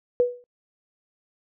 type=tone with exponential decay; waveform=sine; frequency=489.6 Hz; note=B4; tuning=15 cents flat; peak=-13 dBFS; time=0.2-0.44 s; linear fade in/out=0 ms; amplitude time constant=51 ms; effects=noise-tail reverb RT60 0.1 s tail -26 dB re dry